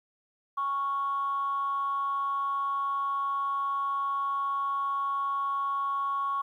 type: tone with frequency modulation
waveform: sine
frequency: 1108.7 Hz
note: C#6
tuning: in tune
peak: -26 dBFS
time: 0.57-6.42 s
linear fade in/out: 10 ms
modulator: 290 Hz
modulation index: 0.25
effects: tanh soft clip ceiling -22 dBFS + 11-bit